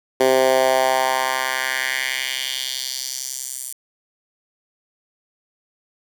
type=tone with high-pass filter sweep; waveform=10% pulse; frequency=130.81 Hz; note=C3; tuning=in tune; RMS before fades=-21 dBFS; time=0.2-3.73 s; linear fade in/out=5 ms; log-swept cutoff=400 to 9100 Hz; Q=2.1; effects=7-bit